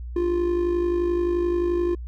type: tone with amplitude modulation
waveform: triangle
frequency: 349.2 Hz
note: F4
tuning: in tune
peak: -16 dBFS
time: 0.16-1.95 s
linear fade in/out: 5 ms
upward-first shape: sine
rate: 51.5 Hz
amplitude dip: 50%
effects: added 60 Hz sine -31 dBFS peak until 2.07 s